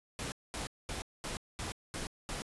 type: noise bursts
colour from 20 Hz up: pink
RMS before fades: -39 dBFS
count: 7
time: 0.19-2.42 s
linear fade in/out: 0 ms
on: 130 ms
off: 220 ms
effects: resampled to 24000 Hz

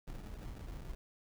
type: noise with sample-and-hold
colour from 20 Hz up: brown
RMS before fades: -45 dBFS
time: 0.07-0.95 s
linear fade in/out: 5 ms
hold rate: 1050 Hz
effects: none

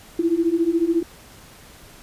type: beating tone pair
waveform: sine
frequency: 326.1 / 340.1 Hz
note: E4 / F4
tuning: -19 / -46 cents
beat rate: 14 Hz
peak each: -21 / -19 dBFS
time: 0.19-1.03 s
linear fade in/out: 5 ms
effects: pink hiss -46 dBFS RMS until 2.02 s + resampled to 32000 Hz

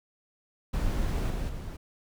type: noise with level steps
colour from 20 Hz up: brown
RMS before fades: -28 / -31 / -37 dBFS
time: 0.73-1.77 s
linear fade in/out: 10 ms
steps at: 1.3 / 1.49 s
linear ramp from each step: 5 ms
effects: none

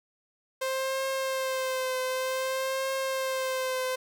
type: tone with vibrato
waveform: sawtooth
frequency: 524 Hz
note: C5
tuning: 2 cents sharp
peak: -24 dBFS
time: 0.61-3.96 s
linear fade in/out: 10 ms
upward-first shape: triangle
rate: 0.54 Hz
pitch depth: 35 cents each way
effects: none

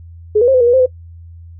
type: tone with pitch steps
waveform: sine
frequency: 423.8 / 483.4 / 533 / 507 / 473.8 / 483.8 / 522 / 507 Hz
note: G#4 / B4 / C5 / B4 / A#4 / B4 / C5 / B4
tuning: +35 / -37 / +32 / +45 / +28 / -36 / -4 / +45 cents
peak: -7 dBFS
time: 0.35-0.862 s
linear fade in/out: 10 ms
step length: 64 ms
effects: noise-tail reverb RT60 0.1 s tail -20 dB re dry + added 84 Hz sine -33 dBFS peak until 1.59 s

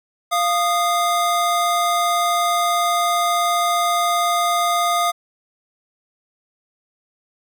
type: tone pair together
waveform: square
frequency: 696 / 1233.1 Hz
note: F5 / D#6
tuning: -6 / -16 cents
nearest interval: minor seventh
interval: 990 cents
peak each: -20 dBFS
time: 0.31-5.12 s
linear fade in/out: 20 ms
effects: none

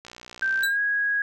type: click train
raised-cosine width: 0.2 ms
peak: -24 dBFS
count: 36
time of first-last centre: 0.05-0.625 s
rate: 60.9 Hz
type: tone with pitch glide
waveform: sine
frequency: 1564 to 1653.2 Hz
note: G6 to G#6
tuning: -4 to -8 cents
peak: -21 dBFS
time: 0.42-1.22 s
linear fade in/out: 2 ms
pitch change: +96 cents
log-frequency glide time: 0.58-0.8 s
type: tone with exponential decay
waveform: sawtooth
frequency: 3951 Hz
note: B7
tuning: in tune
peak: -20 dBFS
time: 0.63-0.77 s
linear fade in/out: 5 ms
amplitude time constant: 30 ms
effects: none

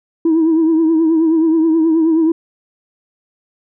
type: tone with vibrato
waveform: sine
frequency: 323.2 Hz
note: E4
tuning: 34 cents flat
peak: -8 dBFS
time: 0.25-2.32 s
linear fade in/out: 5 ms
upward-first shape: triangle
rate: 9.4 Hz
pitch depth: 66 cents each way
effects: tanh soft clip ceiling -7 dBFS

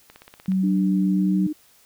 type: click train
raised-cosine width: 0.3 ms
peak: -27 dBFS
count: 8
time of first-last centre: 0.1-0.519 s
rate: 16.7 Hz
type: tone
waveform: sine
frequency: 188.9 Hz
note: F#3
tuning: 36 cents sharp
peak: -18 dBFS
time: 0.48-1.47 s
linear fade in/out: 5 ms
type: tone with pitch glide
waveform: sine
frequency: 296.2 to 304.7 Hz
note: D4 to D#4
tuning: +15 to -36 cents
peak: -24 dBFS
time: 0.63-1.53 s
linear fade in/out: 10 ms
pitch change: +49 cents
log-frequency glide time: 1.08-1.38 s
effects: white hiss -56 dBFS RMS until 1.85 s

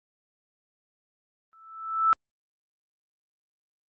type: tone with exponential growth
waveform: sine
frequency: 1318.5 Hz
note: E6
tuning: in tune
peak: -15 dBFS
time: 1.53-2.13 s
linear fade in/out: 0 ms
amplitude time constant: 130 ms
effects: Opus 24 kbps

